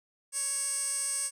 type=tone with band-pass filter; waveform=15% pulse; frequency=554.4 Hz; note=C#5; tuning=in tune; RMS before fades=-32 dBFS; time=0.32-1.31 s; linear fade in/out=50 ms; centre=8200 Hz; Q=9.8; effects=none